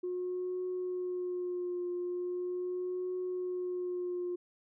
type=tone with vibrato; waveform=sine; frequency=360 Hz; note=F#4; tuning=47 cents flat; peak=-32 dBFS; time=0.03-4.36 s; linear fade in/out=10 ms; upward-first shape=triangle; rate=0.4 Hz; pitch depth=29 cents each way; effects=tanh soft clip ceiling -29 dBFS